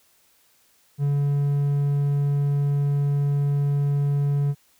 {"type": "tone", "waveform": "triangle", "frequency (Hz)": 142.6, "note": "C#3", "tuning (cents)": 49, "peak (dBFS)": -17, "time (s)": [0.98, 4.55], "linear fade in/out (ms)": 50, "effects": ["white hiss -61 dBFS RMS until 4.79 s"]}